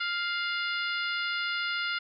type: harmonic tone with a mistuned harmonic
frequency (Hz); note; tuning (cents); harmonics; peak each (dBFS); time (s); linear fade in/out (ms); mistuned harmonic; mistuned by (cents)
698.5; F5; 0; 2 / 3 / 4 / 5 / 6 / 7; -31 / -35 / -37 / -39 / -41 / -42; 0-1.99; 10; 4; +31
effects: none